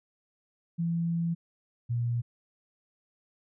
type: tone pair in turn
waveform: sine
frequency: 168.3 / 119.01 Hz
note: E3 / A#2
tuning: +36 / +36 cents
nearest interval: tritone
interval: 600 cents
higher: first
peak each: -26 dBFS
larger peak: neither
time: 0.78-1.35 / 1.89-2.22 s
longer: first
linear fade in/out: 20 ms
effects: none